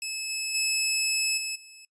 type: tone with level steps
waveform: 15% pulse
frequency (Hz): 2600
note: E7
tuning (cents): -24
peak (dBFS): -24 / -22 / -17 / -23 / -40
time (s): 0.02-1.85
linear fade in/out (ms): 2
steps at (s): 0.29 / 0.54 / 1.37 / 1.55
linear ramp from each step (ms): 10
effects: noise-tail reverb RT60 0.1 s tail -21 dB re dry + resampled to 22050 Hz